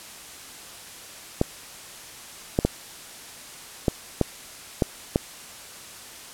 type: clicks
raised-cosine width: 2 ms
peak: -5 dBFS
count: 7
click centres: 1.414 / 2.589 / 2.65 / 3.882 / 4.213 / 4.822 / 5.159 s
effects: white hiss -42 dBFS RMS until 6.33 s + low-pass 11000 Hz 12 dB/octave